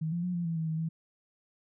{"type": "tone with pitch steps", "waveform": "sine", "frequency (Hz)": [158.7, 172.1, 179.7, 172.7, 165.4, 161, 159, 162.3], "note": ["D#3", "F3", "F3", "F3", "E3", "E3", "D#3", "E3"], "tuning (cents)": [35, -25, 50, -19, 6, -41, 38, -27], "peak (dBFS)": -29, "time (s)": [0.01, 0.89], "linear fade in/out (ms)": 10, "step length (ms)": 110, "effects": []}